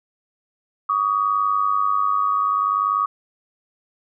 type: tone pair together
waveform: sine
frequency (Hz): 1138 / 1238.5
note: C#6 / D#6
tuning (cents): +45 / -8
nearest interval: minor second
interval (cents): 147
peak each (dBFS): -20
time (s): 0.89-3.06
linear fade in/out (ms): 5
effects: none